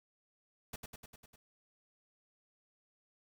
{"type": "noise with echo", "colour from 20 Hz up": "pink", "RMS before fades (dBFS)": -43, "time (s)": [0.73, 0.76], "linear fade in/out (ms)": 5, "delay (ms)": 100, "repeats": 6, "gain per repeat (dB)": -3, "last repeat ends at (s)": 1.36, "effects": []}